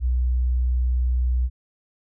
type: tone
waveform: sine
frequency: 62 Hz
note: B1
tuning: 7 cents sharp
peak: -18 dBFS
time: 0-1.5 s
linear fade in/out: 50 ms
effects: none